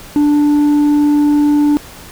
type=tone with tanh clipping; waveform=sine; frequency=293.7 Hz; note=D4; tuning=in tune; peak=-9 dBFS; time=0.16-1.77 s; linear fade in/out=0 ms; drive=4 dB; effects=pink hiss -35 dBFS RMS until 2.11 s